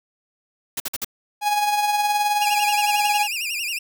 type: noise bursts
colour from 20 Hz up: white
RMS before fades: -26 dBFS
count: 4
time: 0.77-1.047 s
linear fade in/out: 5 ms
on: 31 ms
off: 51 ms
type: tone with tremolo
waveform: 45% pulse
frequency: 830.6 Hz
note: G#5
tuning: in tune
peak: -16 dBFS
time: 1.41-3.28 s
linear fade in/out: 50 ms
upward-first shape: triangle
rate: 19 Hz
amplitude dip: 50%
type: tone with vibrato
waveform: sawtooth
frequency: 2600 Hz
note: E7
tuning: 24 cents flat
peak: -21 dBFS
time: 2.41-3.79 s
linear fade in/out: 10 ms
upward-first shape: sine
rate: 11 Hz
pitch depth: 160 cents each way
effects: none

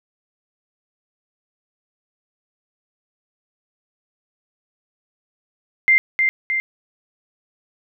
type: tone with echo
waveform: sine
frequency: 2093 Hz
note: C7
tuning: in tune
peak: -10 dBFS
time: 5.88-5.98 s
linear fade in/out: 0 ms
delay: 310 ms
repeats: 2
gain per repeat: -4 dB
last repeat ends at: 6.6 s
effects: none

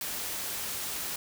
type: noise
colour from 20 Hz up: white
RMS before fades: -35 dBFS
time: 0.01-1.16 s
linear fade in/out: 2 ms
effects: none

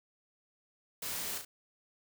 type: noise with echo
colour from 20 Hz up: white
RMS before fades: -39 dBFS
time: 1.02-1.38 s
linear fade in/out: 5 ms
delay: 35 ms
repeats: 2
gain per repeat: -5 dB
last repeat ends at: 1.45 s
effects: none

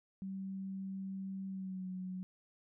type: tone with pitch glide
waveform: sine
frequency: 192.4 to 184.88 Hz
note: G3 to F#3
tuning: -32 to -1 cents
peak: -39 dBFS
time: 0.22-2.23 s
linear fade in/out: 0 ms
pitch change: -69 cents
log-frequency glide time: 1.48-1.88 s
effects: none

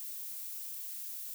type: noise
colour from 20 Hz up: violet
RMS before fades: -42 dBFS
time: 0-1.34 s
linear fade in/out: 0 ms
effects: none

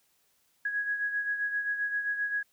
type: beating tone pair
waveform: sine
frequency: 1661.2 / 1668.8 Hz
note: G#6 / G#6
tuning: 0 / +8 cents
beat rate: 7.6 Hz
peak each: -29 / -37 dBFS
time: 0.65-2.43 s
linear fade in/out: 5 ms
effects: white hiss -70 dBFS RMS until 2.52 s

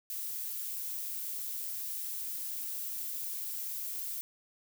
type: noise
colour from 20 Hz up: violet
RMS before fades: -38 dBFS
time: 0.1-4.21 s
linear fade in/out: 0 ms
effects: none

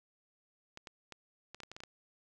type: clicks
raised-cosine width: 0.2 ms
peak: -29 dBFS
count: 10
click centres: 0.774 / 0.872 / 1.123 / 1.546 / 1.603 / 1.634 / 1.716 / 1.765 / 1.804 / 1.836 s
effects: none

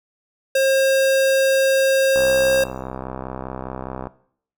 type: tone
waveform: square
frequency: 536 Hz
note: C5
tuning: 42 cents sharp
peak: -15 dBFS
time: 0.55-2.64 s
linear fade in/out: 5 ms
type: click train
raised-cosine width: 1 ms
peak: -15 dBFS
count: 125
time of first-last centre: 2.16-4.071 s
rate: 64.9 Hz
effects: noise-tail reverb RT60 0.6 s tail -18 dB re dry

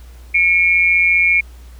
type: tone pair together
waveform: sine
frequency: 2200 / 2375 Hz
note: C#7 / D7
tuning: -14 / +19 cents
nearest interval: minor second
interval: 133 cents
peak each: -13 dBFS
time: 0.34-1.41 s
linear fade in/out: 10 ms
effects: added 60 Hz sine -35 dBFS peak until 1.79 s + pink hiss -49 dBFS RMS until 1.79 s

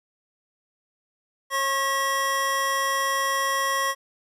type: tone cluster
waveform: square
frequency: 543 / 1088 / 1923 Hz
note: C#5 / C#6 / B6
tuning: -36 / -33 / -47 cents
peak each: -32 / -25 / -28 dBFS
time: 1.5-3.95 s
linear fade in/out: 50 ms
effects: resampled to 32000 Hz + 10-bit

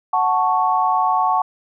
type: chord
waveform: sine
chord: F# minor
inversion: none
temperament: equal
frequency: 740 / 880 / 1108.7 Hz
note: F#5 / A5 / C#6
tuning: 0 / 0 / 0 cents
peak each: -19 dBFS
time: 0.13-1.42 s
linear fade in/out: 5 ms
effects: none

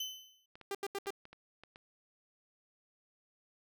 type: tone with exponential decay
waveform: 35% pulse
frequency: 3038 Hz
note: F#7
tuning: 45 cents sharp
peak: -33 dBFS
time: 0-0.46 s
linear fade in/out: 5 ms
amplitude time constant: 100 ms
type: clicks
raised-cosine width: 0.3 ms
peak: -36 dBFS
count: 7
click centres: 0.555 / 0.613 / 1.06 / 1.254 / 1.33 / 1.636 / 1.759 s
type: tone bursts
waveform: sawtooth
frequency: 397.5 Hz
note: G4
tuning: 24 cents sharp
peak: -32 dBFS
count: 4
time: 0.71-1.105 s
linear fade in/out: 2 ms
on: 38 ms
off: 81 ms
effects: none

